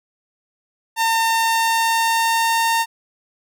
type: tone with pitch glide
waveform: sawtooth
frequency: 907 to 913.8 Hz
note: A#5 to A#5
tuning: -48 to -35 cents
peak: -12 dBFS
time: 0.96-2.86 s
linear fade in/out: 50 ms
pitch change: +13 cents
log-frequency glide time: 1.26-2.71 s
effects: none